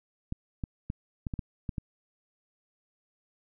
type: clicks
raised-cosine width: 5 ms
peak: -20 dBFS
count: 8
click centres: 0.324 / 0.638 / 0.901 / 1.268 / 1.338 / 1.392 / 1.692 / 1.782 s
effects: none